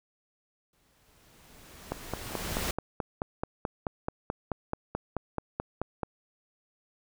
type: noise with exponential growth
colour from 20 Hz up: pink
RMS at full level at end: -31 dBFS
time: 0.73-2.71 s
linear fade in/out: 2 ms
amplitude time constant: 430 ms
type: click train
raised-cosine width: 1 ms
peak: -16 dBFS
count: 20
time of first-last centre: 1.92-6.033 s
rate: 4.62 Hz
effects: none